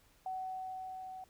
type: tone with level ramp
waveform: sine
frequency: 751 Hz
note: F#5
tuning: 26 cents sharp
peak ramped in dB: -36 to -44 dBFS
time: 0.26-1.24 s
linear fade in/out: 2 ms
effects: pink hiss -67 dBFS RMS until 1.29 s